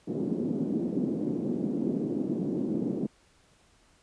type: band-pass noise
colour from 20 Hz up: white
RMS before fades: -30 dBFS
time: 0.07-3.07 s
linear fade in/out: 10 ms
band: 180 to 330 Hz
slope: 24 dB/octave
effects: pink hiss -63 dBFS RMS until 4.02 s + resampled to 22050 Hz